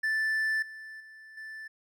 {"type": "tone with level steps", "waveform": "triangle", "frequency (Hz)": 1760, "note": "A6", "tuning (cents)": 0, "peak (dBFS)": [-24, -40, -46, -38], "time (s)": [0.03, 1.68], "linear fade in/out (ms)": 10, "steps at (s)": [0.62, 1, 1.37], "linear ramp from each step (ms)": 5, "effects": []}